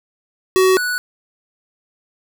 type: tone pair in turn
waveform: square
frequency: 375 / 1475.9 Hz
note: F#4 / F#6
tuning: +23 / -5 cents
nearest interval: 2 octaves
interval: 2372 cents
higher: second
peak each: -11 / -19 dBFS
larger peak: first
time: 0.56-0.77 / 0.77-0.98 s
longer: neither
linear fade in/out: 0 ms
effects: none